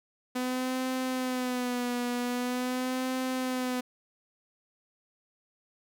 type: tone with vibrato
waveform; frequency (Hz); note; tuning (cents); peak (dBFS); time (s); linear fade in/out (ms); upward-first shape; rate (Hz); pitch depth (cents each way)
sawtooth; 250.8; B3; +27; -25; 0.35-3.81; 10; sine; 0.44; 50
effects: none